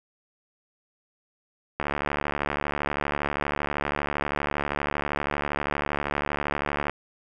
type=click train; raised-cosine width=0.5 ms; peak=-11 dBFS; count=371; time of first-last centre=1.8-6.896 s; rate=72.6 Hz; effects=none